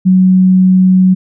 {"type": "tone", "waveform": "sine", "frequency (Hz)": 185.9, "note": "F#3", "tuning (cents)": 8, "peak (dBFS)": -4, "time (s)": [0.05, 1.15], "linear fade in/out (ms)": 20, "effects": []}